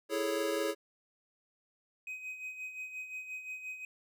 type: chord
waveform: square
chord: A major seventh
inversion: second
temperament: equal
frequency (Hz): 329.6 / 415.3 / 440 / 554.4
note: E4 / G#4 / A4 / C#5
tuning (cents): 0 / 0 / 0 / 0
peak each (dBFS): -38 / -36 / -40 / -36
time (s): 0.09-0.75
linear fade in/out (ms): 50
type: tone with tremolo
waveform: triangle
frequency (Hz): 2517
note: D#7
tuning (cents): +19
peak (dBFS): -36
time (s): 2.07-3.85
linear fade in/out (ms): 2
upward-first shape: sine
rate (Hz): 5.7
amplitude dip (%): 60
effects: none